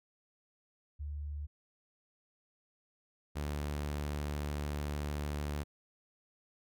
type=tone pair in turn; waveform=sine / sawtooth; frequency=73.42 / 73.42 Hz; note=D2 / D2; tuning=0 / 0 cents; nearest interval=unison; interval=0 cents; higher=neither; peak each=-37 / -31 dBFS; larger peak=second; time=0.99-1.47 / 3.35-5.64 s; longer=second; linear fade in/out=20 ms; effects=none